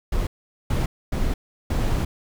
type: noise bursts at uneven times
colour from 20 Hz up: brown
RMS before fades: -22 dBFS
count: 4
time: 0.12-0.27 / 0.7-0.86 / 1.12-1.34 / 1.7-2.05 s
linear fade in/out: 5 ms
effects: none